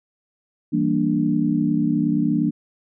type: chord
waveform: sine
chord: E half-diminished seventh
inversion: none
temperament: equal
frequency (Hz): 164.81 / 196 / 233.1 / 293.7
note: E3 / G3 / Bb3 / D4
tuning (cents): 0 / 0 / 0 / 0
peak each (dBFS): -24 / -25 / -22 / -21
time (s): 0.72-2.51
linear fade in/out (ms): 20
effects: none